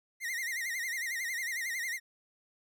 45% pulse tone with vibrato, 1975.5 Hz, B6, in tune, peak -33 dBFS, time 0.2-2 s, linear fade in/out 50 ms, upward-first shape sine, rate 11 Hz, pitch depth 130 cents each way, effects none

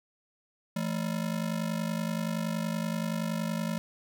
square ring-modulated tone, 194.7 Hz, G3, 12 cents flat, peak -27 dBFS, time 0.76-3.78 s, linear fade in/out 0 ms, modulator 25.3 Hz, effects none

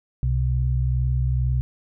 sine tone pair together, 64.5 / 126.71 Hz, C2 / B2, -24 / +45 cents, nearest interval octave, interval 1169 cents, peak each -21 / -22 dBFS, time 0.23-1.61 s, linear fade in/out 0 ms, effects none

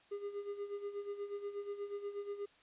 triangle tone with tremolo, 405.9 Hz, G#4, 40 cents flat, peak -35 dBFS, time 0.11-2.46 s, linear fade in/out 10 ms, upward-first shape sine, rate 8.3 Hz, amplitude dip 70%, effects white hiss -66 dBFS RMS until 2.62 s + resampled to 8000 Hz

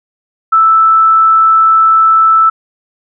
sine tone, 1318 Hz, E6, 1 cent flat, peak -4 dBFS, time 0.52-2.5 s, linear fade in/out 10 ms, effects none

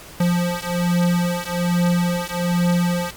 square beating tone pair, 174.61 / 175.81 Hz, F3 / F3, 0 / +12 cents, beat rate 1.2 Hz, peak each -21 dBFS, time 0.2-3.11 s, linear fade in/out 5 ms, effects pink hiss -40 dBFS RMS until 3.16 s + MP3 96 kbps

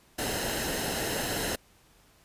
pink noise with comb filter, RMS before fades -31 dBFS, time 0.18-1.56 s, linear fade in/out 10 ms, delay 0.86 ms, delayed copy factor -0.6, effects pink hiss -61 dBFS RMS until 2.24 s + resampled to 32000 Hz

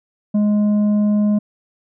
triangle tone with tanh clipping, 208.5 Hz, G#3, 7 cents sharp, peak -14 dBFS, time 0.34-1.39 s, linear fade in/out 10 ms, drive 10 dB, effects none

